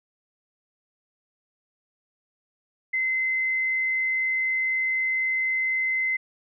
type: tone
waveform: sine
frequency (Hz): 2058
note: C7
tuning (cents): -29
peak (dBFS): -22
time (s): 2.93-6.17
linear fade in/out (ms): 10
effects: none